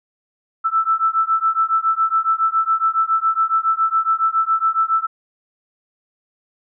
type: beating tone pair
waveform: sine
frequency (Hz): 1318.5 / 1325.7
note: E6 / E6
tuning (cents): 0 / +9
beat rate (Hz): 7.2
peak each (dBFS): -18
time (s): 0.64-5.07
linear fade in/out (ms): 20
effects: none